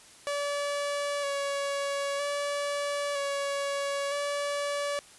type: tone with vibrato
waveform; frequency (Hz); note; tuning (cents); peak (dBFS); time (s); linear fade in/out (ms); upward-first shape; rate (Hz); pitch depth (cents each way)
sawtooth; 568; C#5; +42; -25; 0.27-4.99; 0; square; 0.52; 19
effects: white hiss -53 dBFS RMS until 5.18 s + resampled to 24000 Hz